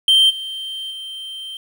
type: tone with level steps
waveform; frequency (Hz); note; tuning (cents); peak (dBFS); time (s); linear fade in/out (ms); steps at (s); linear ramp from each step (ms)
triangle; 3136; G7; 0; -8 / -24 / -27; 0.08-1.57; 2; 0.29 / 0.9; 20
effects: 8-bit